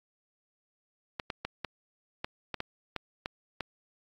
clicks, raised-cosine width 0.3 ms, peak -17 dBFS, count 10, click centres 1.198 / 1.302 / 1.45 / 1.647 / 2.245 / 2.543 / 2.604 / 2.963 / 3.259 / 3.607 s, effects AAC 64 kbps

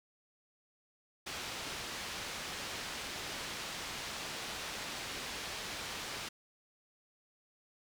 white low-pass noise, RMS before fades -42 dBFS, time 1.26-6.29 s, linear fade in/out 10 ms, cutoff 4600 Hz, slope 12 dB/octave, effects none

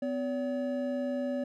triangle tone pair together, 252.9 / 570 Hz, B3 / C#5, +41 / +48 cents, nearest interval octave + major second, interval 1407 cents, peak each -30 / -31 dBFS, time 0.02-1.44 s, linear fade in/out 5 ms, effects none

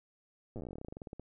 slowing click train, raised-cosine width 2 ms, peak -30 dBFS, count 24, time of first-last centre 0.56-1.196 s, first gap 8 ms, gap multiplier 1.1, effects none

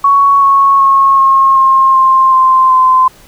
sine tone with pitch steps, 1115 / 1102.8 / 1090.8 / 1078.9 / 1067.1 / 1055.5 / 1043.9 / 1032.5 Hz, C#6 / C#6 / C#6 / C#6 / C6 / C6 / C6 / C6, +10 / -9 / -28 / -47 / +34 / +15 / -4 / -23 cents, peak -4 dBFS, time 0.04-3.08 s, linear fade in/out 5 ms, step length 380 ms, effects pink hiss -41 dBFS RMS until 3.27 s

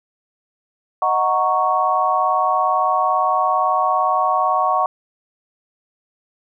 sine chord, D# minor seventh, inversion none, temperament equal, 622.3 / 740 / 932.3 / 1108.7 Hz, D#5 / F#5 / A#5 / C#6, 0 / 0 / 0 / 0 cents, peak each -24 / -19 / -23 / -18 dBFS, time 1.02-4.86 s, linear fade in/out 2 ms, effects none

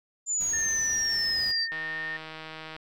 sine exponential sweep, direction down, 7160 to 4597 Hz, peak -25 dBFS, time 0.26-1.68 s, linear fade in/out 50 ms
pink noise, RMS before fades -44 dBFS, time 0.4-1.52 s, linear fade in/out 10 ms
sine tone with pitch glide, 1800 to 1827.2 Hz, A6 to A#6, +39 to -35 cents, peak -31 dBFS, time 0.53-2.17 s, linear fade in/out 5 ms, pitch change +26 cents, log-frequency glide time 1.06-1.21 s
click train, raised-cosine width 0.3 ms, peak -24 dBFS, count 166, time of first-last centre 1.72-2.764 s, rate 158 Hz
effects none

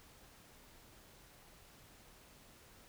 silence, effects pink hiss -61 dBFS RMS until 2.88 s

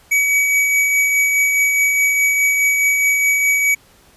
square tone with tremolo, 2271 Hz, C#7, 41 cents sharp, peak -12 dBFS, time 0.11-3.75 s, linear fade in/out 10 ms, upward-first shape triangle, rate 4.8 Hz, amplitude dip 35%, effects pink hiss -50 dBFS RMS until 4.16 s + resampled to 32000 Hz

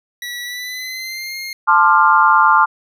25% pulse tone with pitch glide, 1943 to 2131 Hz, B6 to C7, -29 to +31 cents, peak -21 dBFS, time 0.22-1.53 s, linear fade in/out 2 ms, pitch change +160 cents, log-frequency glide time 0.42-1.36 s
sine chord, D minor seventh, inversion second, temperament equal with one note detuned, 880 / 1046.5 / 1195.2 / 1396.9 Hz, A5 / C6 / D6 / F6, 0 / 0 / +30 / 0 cents, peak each -14 dBFS, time 1.67-2.66 s, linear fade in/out 20 ms
effects none

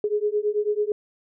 sine beating tone pair, 414 / 423.1 Hz, G#4 / G#4, -5 / +32 cents, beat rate 9.1 Hz, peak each -24 dBFS, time 0.04-0.92 s, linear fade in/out 2 ms, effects none

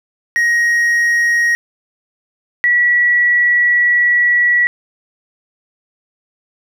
triangle / sine tone pair in turn, 1883 / 1938.2 Hz, A#6 / B6, +17 / -33 cents, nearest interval minor second, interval 50 cents, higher second, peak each -9 dBFS, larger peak neither, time 0.36-1.55 / 2.64-4.67 s, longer second, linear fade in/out 0 ms, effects none

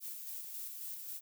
violet noise with tremolo, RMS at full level -43 dBFS, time 0-1.21 s, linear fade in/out 50 ms, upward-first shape square, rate 3.7 Hz, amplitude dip 30%, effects none

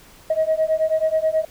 sine beating tone pair, 629 / 638.3 Hz, D#5 / D#5, +19 / +44 cents, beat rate 9.3 Hz, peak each -19 dBFS, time 0.3-1.45 s, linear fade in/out 5 ms, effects tanh soft clip ceiling -11 dBFS + pink hiss -48 dBFS RMS until 1.5 s

